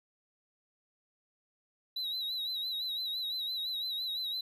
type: tone with vibrato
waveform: triangle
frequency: 3915 Hz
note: B7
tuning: 16 cents flat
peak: -32 dBFS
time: 1.96-4.41 s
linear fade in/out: 5 ms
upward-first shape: sine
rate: 5.9 Hz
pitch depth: 68 cents each way
effects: none